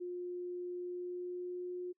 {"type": "tone with pitch glide", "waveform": "sine", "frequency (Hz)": [356.1, 359], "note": ["F4", "F4"], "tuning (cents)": [34, 48], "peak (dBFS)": -38, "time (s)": [0, 1.93], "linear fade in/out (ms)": 20, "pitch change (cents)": 14, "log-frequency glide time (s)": [0.78, 1.75], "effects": ["noise-tail reverb RT60 0.1 s tail -26 dB re dry"]}